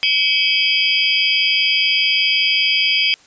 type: tone cluster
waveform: sine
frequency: 2278 / 2570 / 3088 / 3273 / 4872 Hz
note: C#7 / E7 / G7 / G#7 / D#8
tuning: +47 / -45 / -27 / -26 / -37 cents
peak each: -20 dBFS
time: 0.03-3.14 s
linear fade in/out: 0 ms
effects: white hiss -49 dBFS RMS until 3.26 s + resampled to 16000 Hz